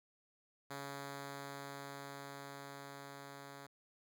5% pulse tone with level ramp, 140 Hz, C#3, 18 cents sharp, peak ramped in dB -32 to -39 dBFS, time 0.7-3.67 s, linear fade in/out 10 ms, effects none

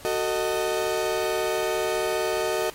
35% pulse chord, D# diminished, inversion first, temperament just, 373.4 / 448 / 622.3 Hz, F#4 / A4 / D#5, +16 / +31 / 0 cents, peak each -26 dBFS, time 0.05-2.7 s, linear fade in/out 0 ms, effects pink hiss -45 dBFS RMS until 2.74 s + MP3 64 kbps

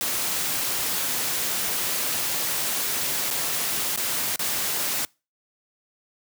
white noise with dropouts, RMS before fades -26 dBFS, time 0.01-5.05 s, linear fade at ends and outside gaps 0 ms, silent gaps 3.304-3.31 / 3.961-3.975 / 4.359-4.393 s, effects noise-tail reverb RT60 0.3 s tail -26 dB re dry + high-pass 100 Hz 12 dB/octave

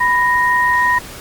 sine tone pair together, 991.2 / 1864.7 Hz, B5 / A#6, +6 / 0 cents, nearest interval major seventh, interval 1094 cents, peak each -14 dBFS, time 0-0.99 s, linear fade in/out 10 ms, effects pink hiss -33 dBFS RMS until 1.2 s + Opus 32 kbps

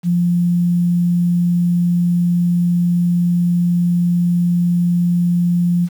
sine tone with quantisation, 174.61 Hz, F3, in tune, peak -12 dBFS, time 0.03-5.89 s, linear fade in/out 50 ms, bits 7, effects none

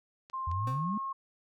clicks, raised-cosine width 0.2 ms, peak -34 / -34 dBFS, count 2, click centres 0.299 / 0.515 s
sine tone with pitch glide, 1054 to 1080.5 Hz, C6 to C#6, +12 to -45 cents, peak -33 dBFS, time 0.33-1.13 s, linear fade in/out 10 ms, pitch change +43 cents, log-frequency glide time 0.5-0.67 s
sine exponential sweep, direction up, 77.78 to 220 Hz, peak -31 dBFS, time 0.47-0.98 s, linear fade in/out 5 ms
25% pulse tone with exponential decay, 260 Hz, C4, 11 cents flat, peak -34 dBFS, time 0.67-0.91 s, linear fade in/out 2 ms, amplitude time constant 52 ms
effects none

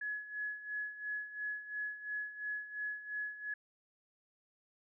sine tone with tremolo, 1693 Hz, G#6, 33 cents sharp, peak -35 dBFS, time 0.01-3.54 s, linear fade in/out 5 ms, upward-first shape sine, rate 2.9 Hz, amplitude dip 75%, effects none

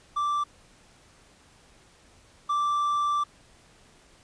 triangle tone pair in turn, 1172 / 1172 Hz, D6 / D6, -4 / -4 cents, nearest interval unison, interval 0 cents, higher neither, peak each -22 / -21 dBFS, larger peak second, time 0.16-0.44 / 2.49-3.24 s, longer second, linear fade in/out 10 ms, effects pink hiss -57 dBFS RMS until 4.23 s + resampled to 22050 Hz

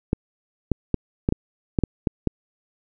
clicks, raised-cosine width 3 ms, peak -6 dBFS, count 9, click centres 0.131 / 0.717 / 0.943 / 1.289 / 1.324 / 1.788 / 1.837 / 2.072 / 2.273 s, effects none

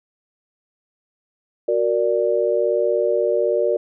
sine chord, Gb augmented, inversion none, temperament equal, 370 / 466.2 / 587.3 Hz, Gb4 / Bb4 / D5, 0 / 0 / 0 cents, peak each -22 / -20 / -20 dBFS, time 1.68-3.77 s, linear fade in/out 5 ms, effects none

